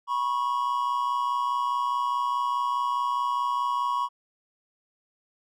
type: tone pair together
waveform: triangle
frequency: 975.2 / 1100 Hz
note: B5 / C#6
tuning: -22 / -14 cents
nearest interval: major second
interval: 208 cents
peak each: -25 dBFS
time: 0.07-4.09 s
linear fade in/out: 50 ms
effects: none